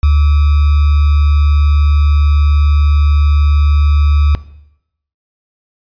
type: tone with sample-and-hold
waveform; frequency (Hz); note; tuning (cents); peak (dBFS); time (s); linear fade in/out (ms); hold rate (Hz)
sine; 73.42; D2; 0; -6; 0.03-4.35; 0; 1225
effects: noise-tail reverb RT60 0.8 s tail -17 dB re dry + resampled to 11025 Hz